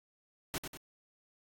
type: noise with echo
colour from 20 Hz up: pink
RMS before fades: -36 dBFS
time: 0.54-0.58 s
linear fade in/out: 0 ms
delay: 96 ms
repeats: 2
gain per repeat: -6 dB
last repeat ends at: 0.772 s
effects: AAC 48 kbps